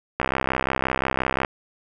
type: click train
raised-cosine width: 0.5 ms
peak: -6 dBFS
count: 83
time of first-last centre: 0.2-1.448 s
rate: 65.7 Hz
effects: none